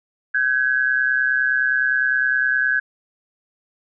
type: tone pair together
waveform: sine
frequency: 1531.3 / 1661 Hz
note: G6 / G#6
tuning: -41 / 0 cents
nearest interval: minor second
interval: 141 cents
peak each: -19 dBFS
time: 0.34-2.8 s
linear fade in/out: 10 ms
effects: none